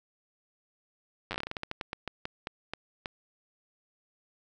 slowing click train, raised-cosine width 0.3 ms, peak -18 dBFS, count 20, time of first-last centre 1.31-3.058 s, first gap 9 ms, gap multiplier 1.22, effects none

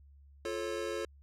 square chord, F augmented, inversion none, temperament just, 349.2 / 436.5 / 545.7 Hz, F4 / A4 / C#5, 0 / -14 / -27 cents, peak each -40 / -39 / -40 dBFS, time 0.45-1.05 s, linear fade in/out 2 ms, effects added 70 Hz sine -55 dBFS peak until 1.22 s + low-pass 9000 Hz 12 dB/octave

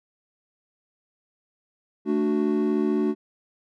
triangle chord, D major, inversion second, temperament equal, 220 / 293.7 / 370 Hz, A3 / D4 / F#4, 0 / 0 / 0 cents, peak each -23 dBFS, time 2.05-3.15 s, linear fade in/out 50 ms, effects none

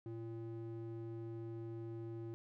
triangle ring-modulated tone, 228.4 Hz, A#3, 35 cents flat, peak -38 dBFS, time 0.06-2.34 s, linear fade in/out 0 ms, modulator 113 Hz, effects none

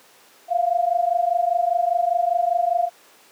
sine tone pair together, 684 / 709 Hz, F5 / F5, -36 / +26 cents, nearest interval minor second, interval 62 cents, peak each -20 dBFS, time 0.48-2.9 s, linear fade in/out 50 ms, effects pink hiss -51 dBFS RMS until 3.31 s + high-pass 400 Hz 12 dB/octave

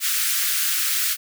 white high-pass noise, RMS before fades -22 dBFS, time 0-1.17 s, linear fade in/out 50 ms, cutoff 1300 Hz, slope 48 dB/octave, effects none

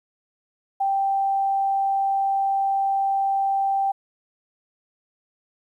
sine tone, 784 Hz, G5, in tune, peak -19 dBFS, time 0.8-3.92 s, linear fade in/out 10 ms, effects 10-bit

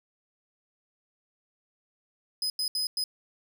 40% pulse tone bursts at uneven times, 5030 Hz, D#8, 18 cents sharp, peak -26 dBFS, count 4, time 2.42-2.5 / 2.59-2.68 / 2.75-2.87 / 2.97-3.04 s, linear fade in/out 2 ms, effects none

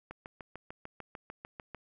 click train, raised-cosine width 0.5 ms, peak -28 dBFS, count 12, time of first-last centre 0.11-1.747 s, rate 6.72 Hz, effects none

